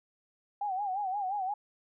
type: tone with vibrato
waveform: sine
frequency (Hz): 784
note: G5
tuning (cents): 0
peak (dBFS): -30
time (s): 0.61-1.54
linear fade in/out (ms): 5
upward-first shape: sine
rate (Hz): 5.7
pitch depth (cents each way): 110
effects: none